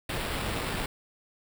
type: noise with sample-and-hold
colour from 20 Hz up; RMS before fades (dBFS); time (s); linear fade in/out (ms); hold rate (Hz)
pink; -32; 0.09-0.86; 5; 6300
effects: none